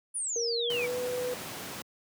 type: exponential sweep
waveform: sine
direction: down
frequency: 10110 to 2208 Hz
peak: -30 dBFS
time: 0.14-0.87 s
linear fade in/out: 20 ms
type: tone with pitch glide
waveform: sine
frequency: 466.2 to 496.8 Hz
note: A#4 to B4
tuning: 0 to +10 cents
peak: -30 dBFS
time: 0.36-1.34 s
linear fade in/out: 2 ms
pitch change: +110 cents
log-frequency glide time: 0.57-0.95 s
type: noise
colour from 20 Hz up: pink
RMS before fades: -39 dBFS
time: 0.7-1.82 s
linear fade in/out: 2 ms
effects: high-pass 150 Hz 12 dB/octave